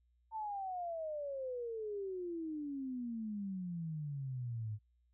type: exponential sweep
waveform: sine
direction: down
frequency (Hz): 901 to 103.6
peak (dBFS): -38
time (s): 0.31-4.79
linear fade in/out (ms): 50
effects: noise-tail reverb RT60 0.1 s tail -23 dB re dry + added 60 Hz sine -70 dBFS peak until 5.13 s